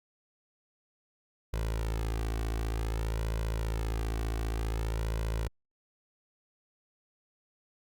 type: tone with flanger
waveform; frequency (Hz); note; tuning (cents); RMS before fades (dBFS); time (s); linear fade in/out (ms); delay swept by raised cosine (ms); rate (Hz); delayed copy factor
sawtooth; 55; A1; 0; -32; 1.53-5.48; 5; 2 to 2.66; 0.54; +0.7
effects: Opus 48 kbps